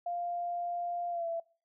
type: tone with pitch glide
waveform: sine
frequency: 698 to 669.2 Hz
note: F5 to E5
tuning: -1 to +26 cents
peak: -32 dBFS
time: 0.06-1.4 s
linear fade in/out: 5 ms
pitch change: -73 cents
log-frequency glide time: 1.1-1.27 s
effects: noise-tail reverb RT60 0.4 s tail -24 dB re dry